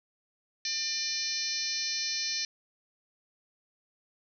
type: harmonic tone with a mistuned harmonic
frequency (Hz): 598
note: D5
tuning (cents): +31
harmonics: 3 / 4 / 5 / 6 / 7 / 8 / 9 / 10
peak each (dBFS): -43 / -40 / -46 / -43 / -35 / -40 / -35 / -36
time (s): 0.65-2.45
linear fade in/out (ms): 2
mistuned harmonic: 8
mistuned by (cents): -22
effects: none